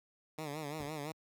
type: tone with vibrato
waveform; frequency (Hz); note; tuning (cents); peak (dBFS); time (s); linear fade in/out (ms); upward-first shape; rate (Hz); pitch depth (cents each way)
10% pulse; 150; D3; +37; -31; 0.38-1.12; 5; sine; 5.9; 100
type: noise with exponential decay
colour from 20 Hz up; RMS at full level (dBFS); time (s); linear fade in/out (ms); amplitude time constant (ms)
brown; -42; 0.8-1; 1; 43
effects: high-pass 60 Hz 12 dB/octave